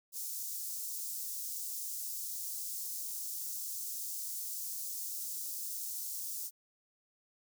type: high-pass noise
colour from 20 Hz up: white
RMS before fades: -40 dBFS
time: 0.12-6.51 s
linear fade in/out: 50 ms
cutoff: 5500 Hz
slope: 24 dB/octave
effects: none